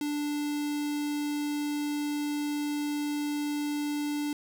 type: tone with notch filter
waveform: square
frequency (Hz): 293.7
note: D4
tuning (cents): 0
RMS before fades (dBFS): -31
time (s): 0.01-4.33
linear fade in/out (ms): 2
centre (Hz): 1200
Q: 1.1
effects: none